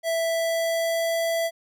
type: tone with pitch glide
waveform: square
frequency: 660 to 664.2 Hz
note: E5 to E5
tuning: +2 to +13 cents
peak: -23 dBFS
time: 0.03-1.51 s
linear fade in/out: 50 ms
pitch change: +11 cents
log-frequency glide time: 0.22-1.17 s
effects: none